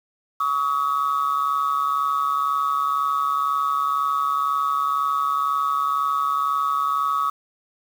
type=tone pair together; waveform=sine; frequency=1131 / 1273 Hz; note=C#6 / D#6; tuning=+34 / +39 cents; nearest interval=major second; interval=205 cents; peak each=-21 / -21 dBFS; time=0.4-7.3 s; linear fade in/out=5 ms; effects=tanh soft clip ceiling -14 dBFS + 7-bit